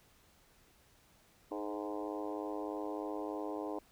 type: harmonic tone with a mistuned harmonic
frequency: 103.3 Hz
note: G#2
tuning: 9 cents flat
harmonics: 3 / 4 / 5 / 6 / 7 / 8 / 9 / 10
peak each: -41 / -43 / -45 / -47 / -48 / -49 / -50 / -51 dBFS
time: 1.51-3.79 s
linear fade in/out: 5 ms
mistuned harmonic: 4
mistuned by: +28 cents
effects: pink hiss -66 dBFS RMS until 3.91 s